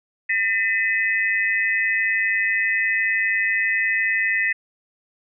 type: tone cluster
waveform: sine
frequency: 1806 / 2005 / 2549 Hz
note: A6 / B6 / D#7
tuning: +45 / +26 / +41 cents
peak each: -22 / -21 / -27 dBFS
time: 0.29-4.53 s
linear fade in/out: 10 ms
effects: none